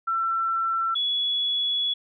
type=tone pair in turn; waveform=sine; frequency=1344 / 3387 Hz; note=E6 / G#7; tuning=+33 / +33 cents; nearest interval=octave + major third; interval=1600 cents; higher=second; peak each=-22 dBFS; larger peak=neither; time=0.07-0.95 / 0.95-1.94 s; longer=second; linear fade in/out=10 ms; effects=none